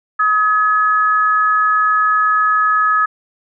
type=tone pair together; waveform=sine; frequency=1269 / 1696.9 Hz; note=D#6 / G#6; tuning=+34 / +37 cents; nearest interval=perfect fourth; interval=503 cents; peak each=-12 / -17 dBFS; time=0.19-3.06 s; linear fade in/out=10 ms; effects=none